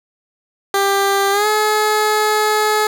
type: tone with pitch glide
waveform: 15% pulse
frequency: 395.7 to 426.6 Hz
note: G4 to G#4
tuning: +16 to +46 cents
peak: -7 dBFS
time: 0.74-2.87 s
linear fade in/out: 2 ms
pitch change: +130 cents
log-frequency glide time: 1.31-1.47 s
effects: none